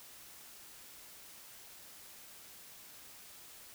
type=silence; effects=white hiss -54 dBFS RMS until 3.74 s